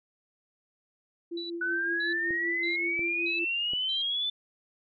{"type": "tone with tremolo", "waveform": "sine", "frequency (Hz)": 340.5, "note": "F4", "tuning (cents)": -44, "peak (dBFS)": -31, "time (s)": [1.31, 3.45], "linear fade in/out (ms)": 10, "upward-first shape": "triangle", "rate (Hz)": 5.3, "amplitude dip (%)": 70}
{"type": "tone bursts", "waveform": "sine", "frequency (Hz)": 3951, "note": "B7", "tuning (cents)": 0, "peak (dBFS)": -36, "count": 5, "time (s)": [1.37, 4.02], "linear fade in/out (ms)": 5, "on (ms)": 130, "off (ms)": 500}
{"type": "exponential sweep", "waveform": "sine", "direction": "up", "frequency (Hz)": [1480, 3534], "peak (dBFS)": -27, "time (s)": [1.61, 4.3], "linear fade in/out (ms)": 5}
{"type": "clicks", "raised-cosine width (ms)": 2, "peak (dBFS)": -29, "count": 3, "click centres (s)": [2.307, 2.993, 3.735]}
{"effects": []}